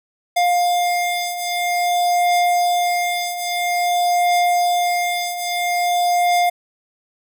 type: beating tone pair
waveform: square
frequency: 705 / 705.5 Hz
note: F5 / F5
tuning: +16 / +17 cents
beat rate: 0.5 Hz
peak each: -23 / -18 dBFS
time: 0.36-6.5 s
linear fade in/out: 10 ms
effects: none